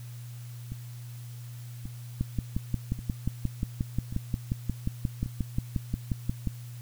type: two click trains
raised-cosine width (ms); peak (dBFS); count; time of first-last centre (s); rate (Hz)
5; -24 / -15; 5 / 25; 0.72-5.26 / 2.21-6.473; 0.881 / 5.63
effects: added 120 Hz sine -39 dBFS peak until 6.81 s + white hiss -54 dBFS RMS until 6.81 s